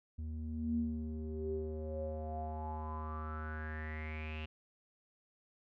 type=tone with low-pass filter sweep; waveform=square; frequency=77.78 Hz; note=D#2; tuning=in tune; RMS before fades=-40 dBFS; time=0.18-4.46 s; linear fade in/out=10 ms; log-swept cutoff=160 to 2800 Hz; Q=9.3; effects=none